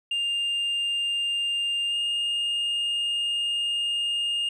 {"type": "tone with pitch glide", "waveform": "sine", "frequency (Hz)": [2804, 2830], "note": ["F7", "F7"], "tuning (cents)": [6, 22], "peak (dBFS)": -21, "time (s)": [0.11, 4.49], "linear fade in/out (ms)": 5, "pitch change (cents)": 16, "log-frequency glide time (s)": [1.89, 1.95], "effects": ["tanh soft clip ceiling -23 dBFS"]}